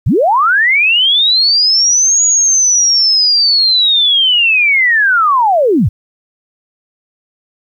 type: linear two-way sweep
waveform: sine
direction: up then down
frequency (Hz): 68.6 to 6820 to 68.6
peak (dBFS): -7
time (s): 0.06-5.89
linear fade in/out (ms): 10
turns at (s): 2.24
effects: 8-bit